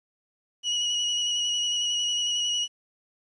35% pulse tone with vibrato, 2913 Hz, F#7, 28 cents flat, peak -22 dBFS, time 0.63-2.68 s, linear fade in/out 50 ms, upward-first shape square, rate 11 Hz, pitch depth 16 cents each way, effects resampled to 22050 Hz + 10-bit

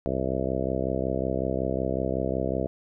harmonic tone, 65.41 Hz, C2, in tune, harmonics 1 / 2 / 3 / 4 / 5 / 6 / 7 / 8 / 9 / 10, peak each -34 / -34 / -34 / -34 / -34 / -34 / -34 / -34 / -34 / -34 dBFS, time 0.06-2.67 s, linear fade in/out 0 ms, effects none

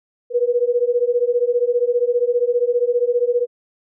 sine beating tone pair, 477.1 / 492.1 Hz, A#4 / B4, +40 / -6 cents, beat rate 15 Hz, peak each -18 dBFS, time 0.3-3.47 s, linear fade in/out 50 ms, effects none

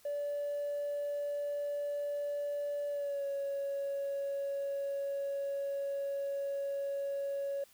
triangle tone with pitch glide, 578 to 557.7 Hz, D5 to C#5, -28 to +10 cents, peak -30 dBFS, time 0.05-7.64 s, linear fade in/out 5 ms, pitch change -62 cents, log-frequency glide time 2.89-3.26 s, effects tanh soft clip ceiling -30 dBFS + white hiss -63 dBFS RMS until 7.73 s

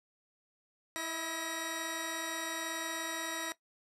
10% pulse tone cluster, 327.9 / 630 / 1911 Hz, E4 / D#5 / A#6, -9 / +21 / +43 cents, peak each -31 / -38 / -29 dBFS, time 0.96-3.52 s, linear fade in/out 0 ms, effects noise-tail reverb RT60 0.1 s tail -17 dB re dry + low-pass 11000 Hz 12 dB/octave

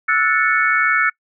sine chord, F# minor seventh, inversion third, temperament equal with one note detuned, 1318.5 / 1460.4 / 1760 / 2217 Hz, E6 / F#6 / A6 / C#7, 0 / -23 / 0 / 0 cents, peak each -19 dBFS, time 0.08-1.1 s, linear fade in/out 10 ms, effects noise-tail reverb RT60 0.1 s tail -25 dB re dry

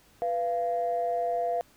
sine tone pair together, 493.9 / 689.1 Hz, B4 / F5, 0 / -23 cents, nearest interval tritone, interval 577 cents, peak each -30 / -26 dBFS, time 0.22-1.61 s, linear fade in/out 0 ms, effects tanh soft clip ceiling -19 dBFS + pink hiss -60 dBFS RMS until 1.76 s

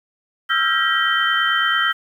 sine tone cluster, 1312 / 1381 / 1592 / 1911 / 3104 Hz, E6 / F6 / G6 / A#6 / G7, -9 / -20 / +26 / +43 / -18 cents, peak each -22 dBFS, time 0.49-1.93 s, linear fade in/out 20 ms, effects 8-bit

